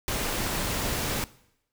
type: noise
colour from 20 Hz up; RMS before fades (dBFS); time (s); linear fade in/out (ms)
pink; -29; 0.08-1.24; 0
effects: noise-tail reverb RT60 0.8 s tail -20 dB re dry